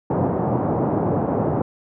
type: band-pass noise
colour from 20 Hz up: pink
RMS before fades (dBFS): -21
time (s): 0.1-1.62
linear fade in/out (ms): 5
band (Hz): 110 to 880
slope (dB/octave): 24
effects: none